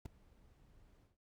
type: noise with ADSR envelope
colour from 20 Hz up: brown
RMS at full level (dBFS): -41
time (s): 0.05-1.17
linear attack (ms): 9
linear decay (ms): 5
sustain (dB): -24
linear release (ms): 150
effects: none